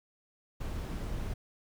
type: noise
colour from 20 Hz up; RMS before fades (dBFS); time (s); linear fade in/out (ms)
brown; -36; 0.6-1.34; 10
effects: none